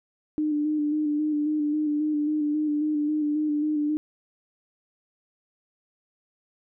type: tone with vibrato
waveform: sine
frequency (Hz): 300.6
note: D4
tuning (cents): +40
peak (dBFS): -22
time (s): 0.38-3.97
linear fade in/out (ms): 0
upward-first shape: square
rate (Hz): 3.7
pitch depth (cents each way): 25
effects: none